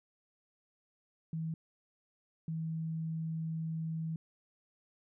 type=tone bursts at uneven times; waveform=sine; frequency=161.3 Hz; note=E3; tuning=37 cents flat; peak=-34 dBFS; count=2; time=1.33-1.54 / 2.48-4.16 s; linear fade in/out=2 ms; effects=none